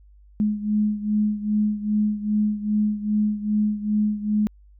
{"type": "beating tone pair", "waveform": "sine", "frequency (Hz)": [210.1, 212.6], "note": ["G#3", "G#3"], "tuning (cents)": [20, 41], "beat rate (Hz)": 2.5, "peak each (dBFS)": [-21, -25], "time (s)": [0.4, 4.47], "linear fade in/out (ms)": 0, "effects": ["added 50 Hz sine -48 dBFS peak until 4.79 s"]}